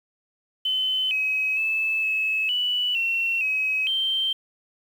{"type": "tone with pitch steps", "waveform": "sine", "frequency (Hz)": [3046, 2546, 2617, 2589, 2961, 2717, 2548, 3135], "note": ["F#7", "D#7", "E7", "E7", "F#7", "F7", "D#7", "G7"], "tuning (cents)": [50, 39, -13, -32, 1, -48, 41, -1], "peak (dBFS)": -21, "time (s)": [0.65, 4.33], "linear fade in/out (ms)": 5, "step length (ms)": 460, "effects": ["8-bit"]}